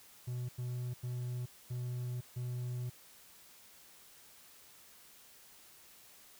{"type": "tone bursts at uneven times", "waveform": "triangle", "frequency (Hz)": 123.47, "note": "B2", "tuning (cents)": 0, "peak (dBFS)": -34, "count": 5, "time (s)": [[0.27, 0.49], [0.58, 0.94], [1.03, 1.46], [1.7, 2.21], [2.36, 2.9]], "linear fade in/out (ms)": 10, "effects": ["white hiss -59 dBFS RMS until 6.39 s"]}